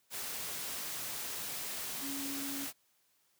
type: tone in noise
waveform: sine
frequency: 277.2 Hz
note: C#4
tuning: in tune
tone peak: -40 dBFS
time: 2-2.68 s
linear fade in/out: 50 ms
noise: white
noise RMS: -40 dBFS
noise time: 0.1-2.73 s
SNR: -3 dB
effects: white hiss -73 dBFS RMS until 3.39 s + high-pass 80 Hz 12 dB/octave